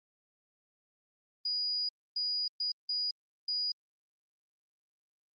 sine tone bursts at uneven times, 4902 Hz, D#8, 27 cents flat, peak -30 dBFS, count 5, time 1.45-1.89 / 2.16-2.48 / 2.6-2.72 / 2.89-3.11 / 3.48-3.72 s, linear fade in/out 5 ms, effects Opus 32 kbps

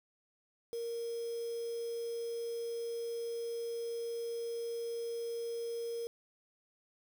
sine tone with quantisation, 466.2 Hz, A#4, in tune, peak -36 dBFS, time 0.73-6.07 s, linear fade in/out 0 ms, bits 8, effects none

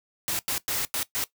white noise bursts at uneven times, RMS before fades -28 dBFS, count 5, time 0.28-0.39 / 0.48-0.58 / 0.68-0.85 / 0.94-1.03 / 1.15-1.24 s, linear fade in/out 0 ms, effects noise-tail reverb RT60 0.1 s tail -17 dB re dry

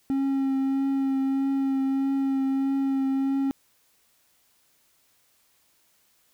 triangle tone with vibrato, 270.5 Hz, C#4, 42 cents flat, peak -20 dBFS, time 0.1-3.51 s, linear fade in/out 0 ms, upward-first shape triangle, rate 1.6 Hz, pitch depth 18 cents each way, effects white hiss -65 dBFS RMS until 6.33 s

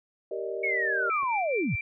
sine chord, Eb major seventh, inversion first, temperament just, 388.9 / 466.7 / 583.4 / 622.3 Hz, G4 / Bb4 / D5 / Eb5, -14 / +2 / -12 / 0 cents, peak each -34 / -35 / -39 / -36 dBFS, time 0.31-1.1 s, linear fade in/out 5 ms
sine linear sweep, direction down, 2239 to 71.5 Hz, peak -25 dBFS, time 0.63-1.76 s, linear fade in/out 10 ms
sine tone with tremolo, 2349 Hz, D7, in tune, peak -29 dBFS, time 1.1-1.81 s, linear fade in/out 2 ms, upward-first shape sine, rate 4.8 Hz, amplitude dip 65%
clicks, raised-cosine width 1 ms, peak -34 / -34 dBFS, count 2, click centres 1.228 / 1.236 s
effects none

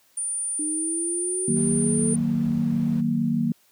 sine tone, 9270 Hz, D9, 24 cents flat, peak -25 dBFS, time 0.17-2.16 s, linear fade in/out 5 ms
sine exponential sweep, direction up, 301.7 to 441.8 Hz, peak -28 dBFS, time 0.59-2.14 s, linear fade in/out 5 ms
sine chord, D# minor, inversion none, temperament just, 155.56 / 186.68 / 233.3 Hz, D#3 / F#3 / A#3, 0 / +16 / +2 cents, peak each -26 / -27 / -22 dBFS, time 1.48-3.52 s, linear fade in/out 2 ms
brown noise, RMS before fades -37 dBFS, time 1.55-3.02 s, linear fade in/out 20 ms
effects white hiss -61 dBFS RMS until 3.71 s + high-pass 100 Hz 12 dB/octave

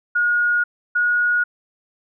sine tone pair in turn, 1439 / 1448.2 Hz, F#6 / F#6, -49 / -38 cents, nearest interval unison, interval 11 cents, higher second, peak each -15 dBFS, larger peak neither, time 0.15-0.64 / 0.95-1.44 s, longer neither, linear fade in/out 10 ms, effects none

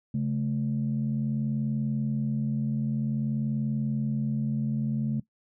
sine tone pair together, 137.08 / 217.6 Hz, C#3 / A3, -19 / -19 cents, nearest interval minor sixth, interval 800 cents, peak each -27 dBFS, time 0.14-5.2 s, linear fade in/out 5 ms, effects noise-tail reverb RT60 0.1 s tail -18 dB re dry + tanh soft clip ceiling -19 dBFS

